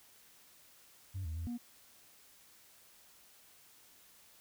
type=tone with pitch steps; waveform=sine; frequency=94.9 / 80 / 83.6 / 239.6 Hz; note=F#2 / D#2 / E2 / A#3; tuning=+44 / +49 / +25 / +48 cents; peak=-35 dBFS; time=1.14-1.58 s; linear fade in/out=20 ms; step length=110 ms; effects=tanh soft clip ceiling -35 dBFS + white hiss -62 dBFS RMS until 4.4 s